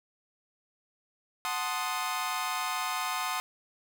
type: chord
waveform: sawtooth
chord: F# diminished seventh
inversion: none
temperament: equal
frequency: 740 / 880 / 1046.5 / 1244.5 Hz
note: F#5 / A5 / C6 / Eb6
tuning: 0 / 0 / 0 / 0 cents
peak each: -33 / -34 / -31 / -31 dBFS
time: 1.45-3.4 s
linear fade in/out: 0 ms
effects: 10-bit